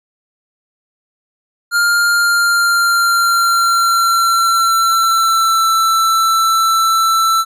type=tone with pitch glide; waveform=square; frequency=1404 to 1331.3 Hz; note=F6 to E6; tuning=+9 to +17 cents; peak=-11 dBFS; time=1.71-7.45 s; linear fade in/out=50 ms; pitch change=-92 cents; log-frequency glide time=2.1-5.7 s; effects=resampled to 32000 Hz